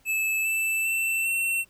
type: tone with pitch steps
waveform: square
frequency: 2613 / 2645 / 2677 / 2710 Hz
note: E7 / E7 / E7 / E7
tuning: -16 / +5 / +26 / +47 cents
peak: -24 dBFS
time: 0.05-1.65 s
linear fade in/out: 50 ms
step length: 400 ms
effects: pink hiss -62 dBFS RMS until 1.69 s